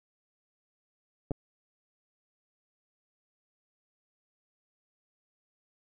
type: clicks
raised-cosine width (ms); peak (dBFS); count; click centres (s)
2; -20 / -20; 2; 1.309 / 1.316
effects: none